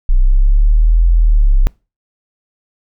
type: exponential two-way sweep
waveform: sine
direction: up then down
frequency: 30.36 to 43 to 31.62 Hz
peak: -6 dBFS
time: 0.09-1.67 s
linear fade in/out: 0 ms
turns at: 1.09 s
effects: noise-tail reverb RT60 0.3 s tail -25 dB re dry